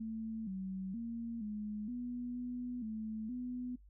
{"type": "tone with pitch steps", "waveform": "sine", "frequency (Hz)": [222.3, 189.8, 231.7, 210.6, 244.4, 246.4, 218.5, 248.1], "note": ["A3", "F#3", "A#3", "G#3", "B3", "B3", "A3", "B3"], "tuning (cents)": [18, 44, -10, 24, -18, -4, -12, 8], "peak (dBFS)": -38, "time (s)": [0, 3.76], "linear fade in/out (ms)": 10, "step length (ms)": 470, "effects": ["noise-tail reverb RT60 0.1 s tail -17 dB re dry", "added 50 Hz sine -57 dBFS peak until 3.89 s"]}